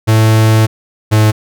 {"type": "tone pair in turn", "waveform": "45% pulse", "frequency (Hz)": [110, 107.8], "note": ["A2", "A2"], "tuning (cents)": [0, -35], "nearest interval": "unison", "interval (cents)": 35, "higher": "first", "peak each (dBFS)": -6, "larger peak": "neither", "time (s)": [[0.07, 0.67], [1.11, 1.32]], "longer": "first", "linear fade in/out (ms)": 20, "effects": []}